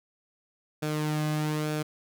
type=tone with flanger; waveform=sawtooth; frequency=152.5 Hz; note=D#3; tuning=34 cents flat; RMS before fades=-29 dBFS; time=0.82-1.83 s; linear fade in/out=10 ms; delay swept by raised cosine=0.99 to 2.19 ms; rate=1.1 Hz; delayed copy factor=-0.5; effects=none